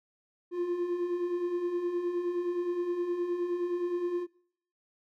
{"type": "beating tone pair", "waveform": "triangle", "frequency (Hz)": [343, 352.6], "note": ["F4", "F4"], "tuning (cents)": [-31, 17], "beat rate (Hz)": 9.6, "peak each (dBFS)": [-36, -27], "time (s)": [0.51, 4.27], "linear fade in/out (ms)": 50, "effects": ["noise-tail reverb RT60 0.6 s tail -21 dB re dry"]}